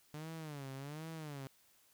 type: tone with vibrato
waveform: sawtooth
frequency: 147.5 Hz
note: D3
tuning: 8 cents sharp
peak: -40 dBFS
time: 0.14-1.47 s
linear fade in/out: 0 ms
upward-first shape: sine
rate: 1.3 Hz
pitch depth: 170 cents each way
effects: white hiss -69 dBFS RMS until 1.93 s